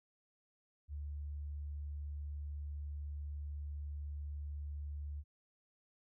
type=tone; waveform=sine; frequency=73 Hz; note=D2; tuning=10 cents flat; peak=-40 dBFS; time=0.88-5.24 s; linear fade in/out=50 ms; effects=none